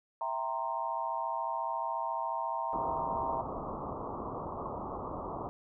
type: chord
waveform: sine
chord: C dominant seventh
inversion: first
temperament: equal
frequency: 659.3 / 784 / 932.3 / 1046.5 Hz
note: E5 / G5 / Bb5 / C6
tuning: 0 / 0 / 0 / 0 cents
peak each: -39 / -40 / -34 / -39 dBFS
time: 0.21-3.41 s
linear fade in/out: 2 ms
type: low-pass noise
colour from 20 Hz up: white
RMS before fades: -39 dBFS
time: 2.73-5.49 s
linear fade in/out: 0 ms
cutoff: 1200 Hz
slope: 96 dB/octave
effects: none